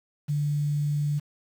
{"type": "tone with quantisation", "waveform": "sine", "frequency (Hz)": 146.83, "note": "D3", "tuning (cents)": 0, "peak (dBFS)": -23, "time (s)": [0.28, 1.2], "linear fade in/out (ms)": 20, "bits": 8, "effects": []}